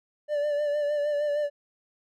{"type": "tone with vibrato", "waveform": "triangle", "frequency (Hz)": 587.3, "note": "D5", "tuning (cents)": 0, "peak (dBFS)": -22, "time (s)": [0.28, 1.5], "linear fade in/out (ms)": 50, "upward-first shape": "sine", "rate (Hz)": 6.5, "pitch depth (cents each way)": 34, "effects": []}